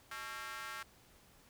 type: tone with high-pass filter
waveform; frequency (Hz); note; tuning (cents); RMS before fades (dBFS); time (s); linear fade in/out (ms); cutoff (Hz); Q
square; 123.47; B2; 0; -45; 0.11-0.83; 5; 1400; 2.5
effects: pink hiss -64 dBFS RMS until 1.49 s